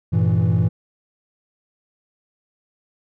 triangle chord, E diminished, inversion first, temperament equal, 98 / 116.54 / 164.81 Hz, G2 / Bb2 / E3, 0 / 0 / 0 cents, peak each -16 dBFS, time 0.12-0.69 s, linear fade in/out 20 ms, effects tanh soft clip ceiling -9 dBFS

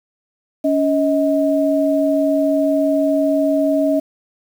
sine tone pair together, 281.9 / 632 Hz, C#4 / D#5, +29 / +27 cents, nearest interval octave + major second, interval 1398 cents, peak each -16 dBFS, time 0.64-4 s, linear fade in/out 10 ms, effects 7-bit

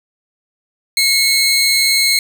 sawtooth tone pair together, 2181 / 4117 Hz, C#7 / C8, -29 / -29 cents, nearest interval major seventh, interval 1100 cents, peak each -11 dBFS, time 0.97-2.19 s, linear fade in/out 2 ms, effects none

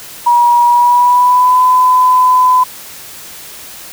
sine tone with pitch glide, 958 to 1008.5 Hz, A#5 to B5, +47 to +36 cents, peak -5 dBFS, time 0.26-2.64 s, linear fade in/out 10 ms, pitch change +89 cents, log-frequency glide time 0.65-1.61 s, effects white hiss -31 dBFS RMS until 3.92 s

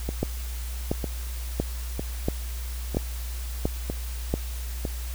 two click trains, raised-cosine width 2 ms, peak -15 / -10 dBFS, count 6 / 7, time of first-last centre 0.09-4.852 / 0.23-4.34 s, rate 1.05 / 1.46 Hz, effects added 60 Hz sine -30 dBFS peak until 5.14 s + white hiss -42 dBFS RMS until 5.14 s

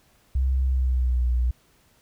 sine tone with pitch glide, 65.41 to 61.03 Hz, C2 to B1, 0 to -20 cents, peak -19 dBFS, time 0.35-1.51 s, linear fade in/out 5 ms, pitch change -120 cents, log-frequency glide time 0.64-1.26 s, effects pink hiss -61 dBFS RMS until 2.01 s

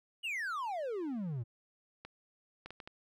triangle exponential sweep, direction down, 2987 to 109.1 Hz, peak -33 dBFS, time 0.23-1.44 s, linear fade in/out 20 ms
clicks, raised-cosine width 0.3 ms, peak -30 dBFS, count 5, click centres 2.05 / 2.66 / 2.706 / 2.802 / 2.875 s
effects none

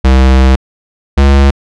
square tone pair in turn, 65.41 / 69.13 Hz, C2 / C#2, 0 / -4 cents, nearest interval minor second, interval 96 cents, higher second, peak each -4 dBFS, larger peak neither, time 0.04-0.56 / 1.17-1.51 s, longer first, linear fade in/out 10 ms, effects low-pass 5000 Hz 12 dB/octave

